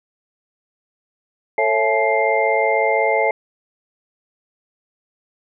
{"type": "tone cluster", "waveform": "sine", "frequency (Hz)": [444.3, 550, 666, 857, 2102], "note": ["A4", "C#5", "E5", "A5", "C7"], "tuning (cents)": [17, -14, 18, -46, 7], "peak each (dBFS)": -21, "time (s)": [1.58, 3.31], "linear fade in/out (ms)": 2, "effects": []}